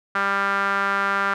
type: tone with band-pass filter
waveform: sawtooth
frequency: 198 Hz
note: G3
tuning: 18 cents sharp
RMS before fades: -22 dBFS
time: 0.15-1.34 s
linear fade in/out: 5 ms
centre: 1400 Hz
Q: 3.9
effects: none

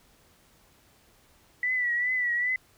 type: tone with vibrato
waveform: sine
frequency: 1964 Hz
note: B6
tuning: 10 cents flat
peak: -24 dBFS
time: 1.63-2.56 s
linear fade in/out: 2 ms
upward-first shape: triangle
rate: 2.5 Hz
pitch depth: 65 cents each way
effects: pink hiss -61 dBFS RMS until 2.77 s

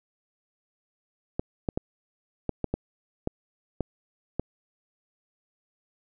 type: clicks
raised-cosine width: 2 ms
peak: -13 dBFS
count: 9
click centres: 1.395 / 1.688 / 1.775 / 2.493 / 2.643 / 2.74 / 3.274 / 3.807 / 4.396 s
effects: none

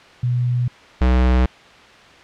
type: tone pair in turn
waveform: sine / square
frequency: 122.9 / 62.74 Hz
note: B2 / B1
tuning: -8 / +28 cents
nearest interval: octave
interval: 1164 cents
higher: first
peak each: -16 / -13 dBFS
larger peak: second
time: 0.23-0.68 / 1.01-1.46 s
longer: neither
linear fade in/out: 5 ms
effects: white hiss -44 dBFS RMS until 2.23 s + low-pass 3000 Hz 12 dB/octave

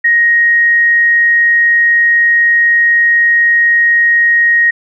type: tone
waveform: sine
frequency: 1876 Hz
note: A#6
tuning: 11 cents sharp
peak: -6 dBFS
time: 0.04-4.71 s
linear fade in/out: 10 ms
effects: none

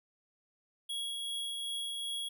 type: tone with tremolo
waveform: square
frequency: 3322 Hz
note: G#7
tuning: in tune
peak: -35 dBFS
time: 0.89-2.29 s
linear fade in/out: 10 ms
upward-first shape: triangle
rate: 2.6 Hz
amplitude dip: 25%
effects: none

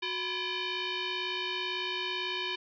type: tone with frequency modulation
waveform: sine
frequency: 309 Hz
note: D#4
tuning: 12 cents flat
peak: -31 dBFS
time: 0.02-2.56 s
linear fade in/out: 10 ms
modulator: 676 Hz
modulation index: 5.5
effects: none

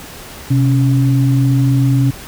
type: tone pair together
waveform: sine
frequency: 129 / 278.1 Hz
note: C3 / C#4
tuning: -24 / +6 cents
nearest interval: octave + minor second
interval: 1330 cents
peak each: -10 / -16 dBFS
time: 0.5-2.11 s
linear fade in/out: 10 ms
effects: pink hiss -33 dBFS RMS until 2.27 s

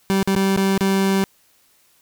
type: tone with dropouts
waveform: 30% pulse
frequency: 193.9 Hz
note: G3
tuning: 19 cents flat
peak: -13 dBFS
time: 0.1-1.24 s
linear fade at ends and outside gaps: 0 ms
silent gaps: 0.229-0.275 / 0.352-0.363 / 0.564-0.575 / 0.777-0.808 s
effects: white hiss -58 dBFS RMS until 2.01 s

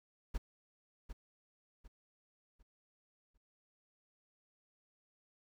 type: noise with echo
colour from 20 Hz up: brown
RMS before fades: -36 dBFS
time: 0.34-0.38 s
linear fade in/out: 10 ms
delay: 750 ms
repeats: 4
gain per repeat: -9 dB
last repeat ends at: 3.38 s
effects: none

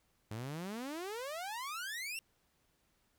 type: exponential sweep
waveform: sawtooth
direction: up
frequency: 102.5 to 2800 Hz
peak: -36 dBFS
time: 0.31-2.19 s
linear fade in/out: 0 ms
effects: pink hiss -75 dBFS RMS until 3.18 s

